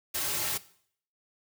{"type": "noise with comb filter", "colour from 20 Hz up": "white", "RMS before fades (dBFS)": -31, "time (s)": [0.14, 0.58], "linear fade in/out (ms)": 10, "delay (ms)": 4.1, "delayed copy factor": -0.75, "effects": ["noise-tail reverb RT60 0.6 s tail -18 dB re dry"]}